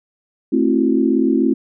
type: chord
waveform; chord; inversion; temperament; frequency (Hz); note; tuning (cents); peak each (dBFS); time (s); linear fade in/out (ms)
sine; F# half-diminished seventh; first; just; 222 / 266.4 / 333 / 370; A3 / C4 / E4 / F#4; +16 / +31 / +18 / 0; -19 / -16 / -18 / -22; 0.52-1.54; 10
effects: none